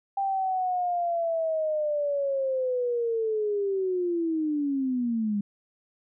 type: linear sweep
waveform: sine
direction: down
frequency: 791 to 200 Hz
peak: -24 dBFS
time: 0.17-5.41 s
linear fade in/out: 5 ms
effects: none